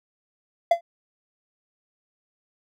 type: tone with exponential decay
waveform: triangle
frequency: 682 Hz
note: F5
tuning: 41 cents flat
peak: -9 dBFS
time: 0.71-0.81 s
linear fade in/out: 5 ms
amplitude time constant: 21 ms
effects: none